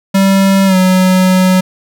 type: tone with pitch glide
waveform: square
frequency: 194.2 to 185.43 Hz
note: G3 to F#3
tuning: -16 to +4 cents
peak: -7 dBFS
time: 0.14-1.61 s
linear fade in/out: 10 ms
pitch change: -80 cents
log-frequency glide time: 0.66-0.76 s
effects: none